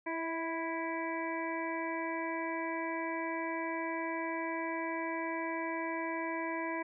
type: harmonic tone with a mistuned harmonic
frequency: 329.6 Hz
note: E4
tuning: in tune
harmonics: 1 / 2 / 3 / 5 / 6 / 7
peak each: -38 / -41 / -39 / -45 / -43 / -44 dBFS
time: 0.06-6.83 s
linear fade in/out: 10 ms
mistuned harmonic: 2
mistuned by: -24 cents
effects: none